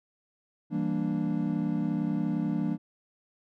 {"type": "chord", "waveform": "triangle", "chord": "E half-diminished seventh", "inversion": "none", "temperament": "equal", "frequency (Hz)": [164.81, 196, 233.1, 293.7], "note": ["E3", "G3", "Bb3", "D4"], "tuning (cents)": [0, 0, 0, 0], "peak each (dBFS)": -30, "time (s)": [0.7, 2.78], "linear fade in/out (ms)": 50, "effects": []}